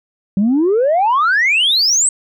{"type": "exponential sweep", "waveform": "sine", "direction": "up", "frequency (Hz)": [187.8, 8372], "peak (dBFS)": -9, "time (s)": [0.37, 2.09], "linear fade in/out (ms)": 2, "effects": ["tanh soft clip ceiling -8 dBFS"]}